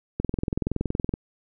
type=click train; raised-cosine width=3 ms; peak=-12 dBFS; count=21; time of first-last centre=0.2-1.139 s; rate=21.3 Hz; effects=none